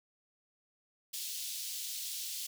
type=high-pass noise; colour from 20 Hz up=pink; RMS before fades=-40 dBFS; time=1.13-2.47 s; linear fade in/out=10 ms; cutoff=3400 Hz; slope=24 dB/octave; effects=none